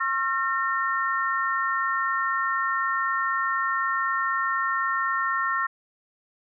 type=tone cluster; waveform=sine; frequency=1082 / 1358 / 1827 Hz; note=C#6 / F6 / A#6; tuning=-42 / -49 / -35 cents; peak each=-27 dBFS; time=0-5.67 s; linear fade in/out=10 ms; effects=none